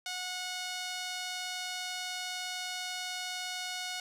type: tone with band-pass filter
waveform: sawtooth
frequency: 731 Hz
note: F#5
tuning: 21 cents flat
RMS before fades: -38 dBFS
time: 0.06-4 s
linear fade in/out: 2 ms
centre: 4400 Hz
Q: 0.9
effects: none